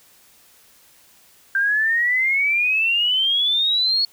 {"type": "exponential sweep", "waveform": "sine", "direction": "up", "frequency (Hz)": [1568, 4393], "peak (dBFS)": -16, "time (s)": [1.55, 4.05], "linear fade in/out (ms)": 2, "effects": ["white hiss -53 dBFS RMS until 4.12 s"]}